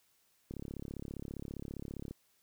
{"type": "click train", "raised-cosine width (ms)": 3, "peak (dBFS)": -29, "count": 57, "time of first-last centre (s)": [0.51, 2.11], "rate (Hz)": 35, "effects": ["white hiss -72 dBFS RMS until 2.42 s"]}